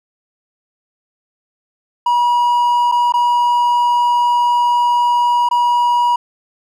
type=tone with dropouts; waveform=triangle; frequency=964 Hz; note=B5; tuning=42 cents flat; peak=-9 dBFS; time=2.06-6.16 s; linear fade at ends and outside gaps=5 ms; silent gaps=2.916-2.921 / 3.123-3.138 / 5.489-5.511 s; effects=none